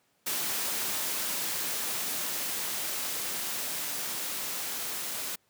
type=noise with level ramp; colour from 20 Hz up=white; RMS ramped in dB=-31 to -35 dBFS; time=0.26-5.36 s; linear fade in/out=10 ms; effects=pink hiss -70 dBFS RMS until 5.49 s + high-pass 150 Hz 12 dB/octave